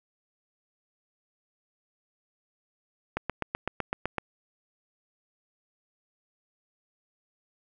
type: click train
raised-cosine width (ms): 0.5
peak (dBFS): -13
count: 9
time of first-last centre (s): 3.17-4.183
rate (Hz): 7.9
effects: none